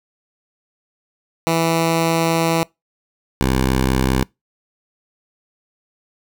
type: tone pair in turn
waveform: 10% pulse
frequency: 164.81 / 64.99 Hz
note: E3 / C2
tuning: 0 / -11 cents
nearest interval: octave + major third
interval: 1611 cents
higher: first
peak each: -7 dBFS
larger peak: neither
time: 1.47-2.63 / 3.41-4.23 s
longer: first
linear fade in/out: 0 ms
effects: noise-tail reverb RT60 0.2 s tail -25 dB re dry